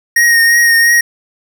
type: tone with vibrato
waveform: square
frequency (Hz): 1864.7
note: A#6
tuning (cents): 0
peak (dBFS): -7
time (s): 0.16-1.01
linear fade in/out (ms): 5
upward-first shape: triangle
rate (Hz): 2.9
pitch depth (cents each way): 26
effects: none